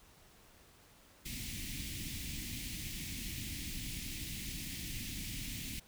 pink band-stop noise, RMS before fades -42 dBFS, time 1.25-5.8 s, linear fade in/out 10 ms, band 310 to 2000 Hz, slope 48 dB/octave, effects pink hiss -62 dBFS RMS until 5.87 s

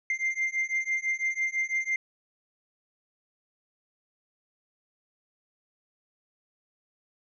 triangle beating tone pair, 2093 / 2099 Hz, C7 / C7, 0 / +5 cents, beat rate 6 Hz, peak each -28 dBFS, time 0.1-1.96 s, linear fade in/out 2 ms, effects resampled to 16000 Hz

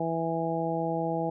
harmonic tone, 164.81 Hz, E3, in tune, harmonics 1 / 2 / 3 / 4 / 5, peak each -33 / -33 / -33 / -33 / -33 dBFS, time 0-1.3 s, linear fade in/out 5 ms, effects none

